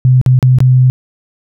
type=tone with dropouts; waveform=sine; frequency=127.9 Hz; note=C3; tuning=39 cents flat; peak=-4 dBFS; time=0.05-0.9 s; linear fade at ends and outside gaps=0 ms; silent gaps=0.214-0.262 / 0.39-0.427 / 0.586-0.604 s; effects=none